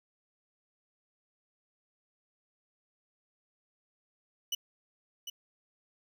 30% pulse tone with echo, 2964 Hz, F#7, 2 cents sharp, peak -27 dBFS, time 4.52-4.55 s, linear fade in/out 5 ms, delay 750 ms, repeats 1, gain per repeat -8 dB, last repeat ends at 5.3 s, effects none

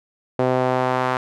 sawtooth tone with band-pass filter sweep, 127.9 Hz, C3, 39 cents flat, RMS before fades -20 dBFS, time 0.39-1.17 s, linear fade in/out 2 ms, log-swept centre 540 to 1100 Hz, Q 1.4, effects none

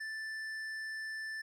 sine tone with tanh clipping, 1762 Hz, A6, 2 cents sharp, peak -40 dBFS, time 0-1.42 s, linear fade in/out 10 ms, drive 10 dB, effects none

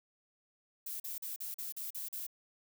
violet noise bursts, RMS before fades -41 dBFS, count 8, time 0.86-2.267 s, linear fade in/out 5 ms, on 140 ms, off 41 ms, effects none

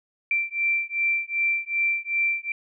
sine beating tone pair, 2349 / 2351.6 Hz, D7 / D7, 0 / +2 cents, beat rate 2.6 Hz, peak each -25 dBFS, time 0.31-2.52 s, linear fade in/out 2 ms, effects none

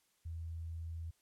sine tone, 82.41 Hz, E2, in tune, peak -40 dBFS, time 0.25-1.11 s, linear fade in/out 10 ms, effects white hiss -75 dBFS RMS until 1.21 s + low-pass 12000 Hz 12 dB/octave

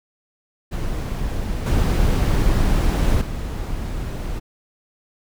brown noise with level steps, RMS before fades -24 / -17 / -26 dBFS, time 0.71-4.4 s, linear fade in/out 20 ms, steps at 1.66 / 3.21 s, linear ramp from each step 5 ms, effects none

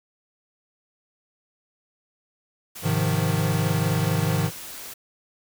white noise, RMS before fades -38 dBFS, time 2.75-4.94 s, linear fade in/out 10 ms
square chord, F minor seventh, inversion first, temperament equal, 103.83 / 130.81 / 155.56 / 174.61 Hz, Ab2 / C3 / Eb3 / F3, 0 / 0 / 0 / 0 cents, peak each -27 / -29 / -25 / -29 dBFS, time 2.82-4.51 s, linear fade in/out 50 ms
effects none

